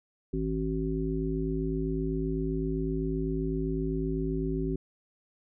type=harmonic tone; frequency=53.9 Hz; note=A1; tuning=35 cents flat; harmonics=1 / 3 / 5 / 7; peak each=-33 / -33 / -33 / -33 dBFS; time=0.33-4.76 s; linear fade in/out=5 ms; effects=none